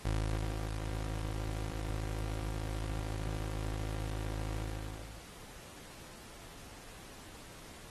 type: tone with ADSR envelope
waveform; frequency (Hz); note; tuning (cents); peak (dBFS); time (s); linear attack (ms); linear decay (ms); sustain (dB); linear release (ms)
25% pulse; 53.4; G#1; +49; -26; 0.05-5.27; 5; 490; -6; 710
effects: pink hiss -52 dBFS RMS until 7.9 s + AAC 32 kbps